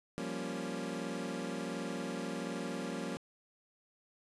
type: chord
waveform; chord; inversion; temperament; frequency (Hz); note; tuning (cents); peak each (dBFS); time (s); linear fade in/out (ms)
25% pulse; G half-diminished seventh; third; equal; 174.61 / 196 / 233.1 / 277.2; F3 / G3 / Bb3 / Db4; 0 / 0 / 0 / 0; -39 / -40 / -38 / -39; 0.18-3.17; 0
effects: resampled to 24000 Hz + 10-bit